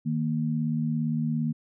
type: tone pair together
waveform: sine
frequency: 155.58 / 233.1 Hz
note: D#3 / A#3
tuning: 0 / 0 cents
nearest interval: perfect fifth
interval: 700 cents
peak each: -27 / -27 dBFS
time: 0.05-1.53 s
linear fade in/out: 20 ms
effects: none